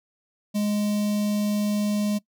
square tone with notch filter, 207.7 Hz, G#3, in tune, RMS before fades -24 dBFS, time 0.54-2.19 s, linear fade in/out 20 ms, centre 1500 Hz, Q 0.52, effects noise-tail reverb RT60 0.1 s tail -21 dB re dry

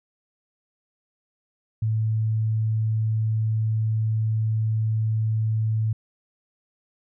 sine tone, 110 Hz, A2, in tune, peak -20 dBFS, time 1.82-5.93 s, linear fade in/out 5 ms, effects none

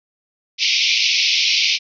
pink band-pass noise, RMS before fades -17 dBFS, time 0.58-1.79 s, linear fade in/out 50 ms, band 2200 to 5800 Hz, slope 96 dB/octave, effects none

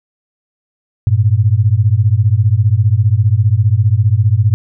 sine beating tone pair, 98.9 / 113.9 Hz, G2 / A#2, +16 / -40 cents, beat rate 15 Hz, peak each -11 dBFS, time 1.07-4.54 s, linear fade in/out 0 ms, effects none

